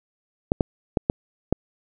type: clicks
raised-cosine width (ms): 2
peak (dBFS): -5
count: 5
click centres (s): 0.519 / 0.608 / 0.972 / 1.099 / 1.526
effects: none